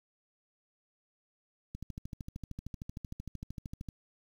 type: click train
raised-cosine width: 5 ms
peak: -28 dBFS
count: 29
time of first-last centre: 1.75-3.887 s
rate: 13.1 Hz
effects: 9-bit